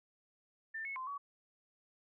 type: tone with pitch steps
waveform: sine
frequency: 1787 / 2193 / 1037 / 1131 Hz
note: A6 / C#7 / C6 / C#6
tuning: +26 / -19 / -16 / +34 cents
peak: -39 dBFS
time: 0.74-1.18 s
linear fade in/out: 10 ms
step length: 110 ms
effects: none